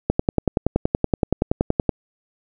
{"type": "click train", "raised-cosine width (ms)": 2, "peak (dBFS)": -3, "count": 20, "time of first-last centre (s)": [0.1, 1.892], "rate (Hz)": 10.6, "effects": []}